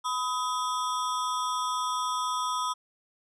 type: ring-modulated tone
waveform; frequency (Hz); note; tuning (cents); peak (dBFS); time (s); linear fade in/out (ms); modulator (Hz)
square; 1133; C#6; +37; -25; 0.04-2.74; 20; 132
effects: resampled to 22050 Hz